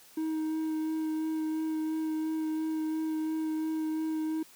triangle tone with vibrato, 315.1 Hz, D#4, 22 cents sharp, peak -27 dBFS, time 0.17-4.43 s, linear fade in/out 5 ms, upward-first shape sine, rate 2.9 Hz, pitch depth 12 cents each way, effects white hiss -56 dBFS RMS until 4.55 s + high-pass 80 Hz 12 dB/octave

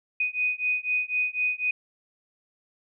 sine beating tone pair, 2489 / 2493 Hz, D#7 / D#7, 0 / +3 cents, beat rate 4 Hz, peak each -27 dBFS, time 0.2-1.71 s, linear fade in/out 5 ms, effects none

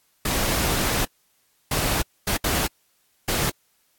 pink noise bursts at uneven times, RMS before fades -23 dBFS, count 5, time 0.25-1.05 / 1.71-2.02 / 2.27-2.37 / 2.44-2.67 / 3.28-3.5 s, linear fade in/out 5 ms, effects white hiss -65 dBFS RMS until 3.98 s + AAC 64 kbps

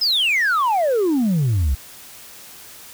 sine exponential sweep, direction down, 5260 to 61.74 Hz, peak -13 dBFS, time 0.01-1.75 s, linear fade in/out 10 ms, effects tanh soft clip ceiling -14 dBFS + white hiss -41 dBFS RMS until 2.93 s

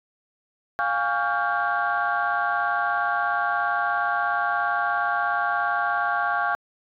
sine tone cluster, 702 / 819 / 1128 / 1400 / 1581 Hz, F5 / G#5 / C#6 / F6 / G6, +9 / -24 / +30 / +4 / +14 cents, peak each -27 dBFS, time 0.79-6.55 s, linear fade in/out 0 ms, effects tanh soft clip ceiling -13 dBFS

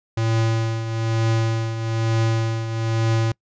square tone with tremolo, 113 Hz, A2, 47 cents sharp, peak -17 dBFS, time 0.17-3.32 s, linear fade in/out 5 ms, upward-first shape triangle, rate 1.1 Hz, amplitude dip 65%, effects noise-tail reverb RT60 0.1 s tail -26 dB re dry + resampled to 16000 Hz

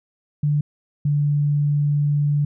sine tone pair in turn, 147.4 / 145.88 Hz, D3 / D3, +7 / -11 cents, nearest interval unison, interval 18 cents, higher first, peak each -16 dBFS, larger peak neither, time 0.43-0.61 / 1.05-2.45 s, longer second, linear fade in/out 5 ms, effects none

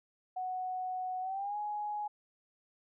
sine tone with pitch glide, 740 to 835.4 Hz, F#5 to G#5, 0 to +10 cents, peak -34 dBFS, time 0.36-2.08 s, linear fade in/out 10 ms, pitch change +210 cents, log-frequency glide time 1.21-1.57 s, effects none

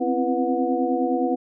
sine tone cluster, 255.8 / 265.5 / 336.2 / 493 / 730 Hz, C4 / C4 / E4 / B4 / F#5, -39 / +25 / +34 / -3 / -24 cents, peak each -26 dBFS, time 0-1.36 s, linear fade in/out 20 ms, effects none

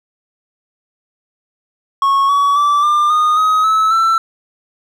triangle tone with pitch steps, 1100 / 1130.9 / 1162.7 / 1195.4 / 1229 / 1263.6 / 1299.1 / 1335.6 Hz, C#6 / C#6 / D6 / D6 / D#6 / D#6 / E6 / E6, -14 / +34 / -18 / +30 / -22 / +26 / -26 / +22 cents, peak -8 dBFS, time 2.02-4.18 s, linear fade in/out 2 ms, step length 270 ms, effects none

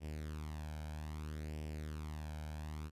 sawtooth tone with flanger, 76.5 Hz, D#2, 29 cents flat, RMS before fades -44 dBFS, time 0-2.91 s, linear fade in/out 50 ms, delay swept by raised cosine 0.37 to 1.3 ms, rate 0.62 Hz, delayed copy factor +0.65, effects resampled to 32000 Hz

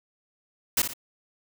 white noise with echo, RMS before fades -22 dBFS, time 0.77-0.82 s, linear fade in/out 5 ms, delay 58 ms, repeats 2, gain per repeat -8 dB, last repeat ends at 0.936 s, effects none

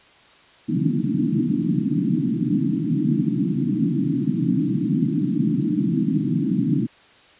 white band-pass noise, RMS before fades -21 dBFS, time 0.68-6.87 s, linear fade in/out 20 ms, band 130 to 320 Hz, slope 96 dB/octave, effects white hiss -51 dBFS RMS until 7.39 s + resampled to 8000 Hz

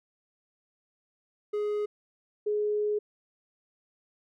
triangle / sine tone pair in turn, 417.5 / 419.2 Hz, G#4 / G#4, +9 / +16 cents, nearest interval unison, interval 7 cents, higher second, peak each -25 dBFS, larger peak neither, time 1.53-1.86 / 2.46-2.99 s, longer second, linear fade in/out 10 ms, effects none

